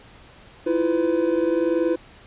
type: tone cluster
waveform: triangle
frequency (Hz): 324.9 / 345.6 / 502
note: E4 / F4 / B4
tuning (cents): -25 / -18 / +28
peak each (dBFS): -21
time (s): 0.66-1.96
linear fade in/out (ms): 10
effects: pink hiss -48 dBFS RMS until 2.26 s + resampled to 8000 Hz